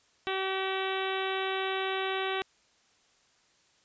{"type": "harmonic tone", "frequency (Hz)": 382.3, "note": "G4", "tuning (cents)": -43, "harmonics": [1, 2, 3, 4, 5, 6, 7, 8, 9, 10], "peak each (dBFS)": [-33, -36, -38, -39, -40, -41, -41, -42, -43, -43], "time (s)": [0.27, 2.42], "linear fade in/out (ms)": 0, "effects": ["white hiss -66 dBFS RMS until 3.84 s", "resampled to 16000 Hz"]}